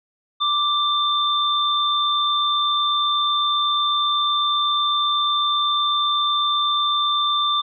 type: tone pair together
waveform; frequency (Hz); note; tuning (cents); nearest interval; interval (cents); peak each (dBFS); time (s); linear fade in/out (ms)
sine; 1174.7 / 3566; D6 / A7; 0 / +22; octave + perfect fifth; 1922; -20; 0.4-7.62; 20
effects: none